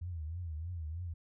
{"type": "tone with vibrato", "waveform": "sine", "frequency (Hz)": 82.7, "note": "E2", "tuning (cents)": 6, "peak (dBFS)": -37, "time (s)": [0.01, 1.14], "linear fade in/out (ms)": 10, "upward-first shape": "triangle", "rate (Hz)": 3.2, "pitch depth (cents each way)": 170, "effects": []}